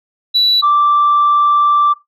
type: tone pair in turn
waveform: sine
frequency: 3943 / 1172.3 Hz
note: B7 / D6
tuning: -4 / -3 cents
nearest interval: octave + major sixth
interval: 2099 cents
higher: first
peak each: -7 dBFS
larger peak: neither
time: 0.34-0.62 / 0.62-1.94 s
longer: second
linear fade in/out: 20 ms
effects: noise-tail reverb RT60 0.2 s tail -19 dB re dry + tanh soft clip ceiling -5 dBFS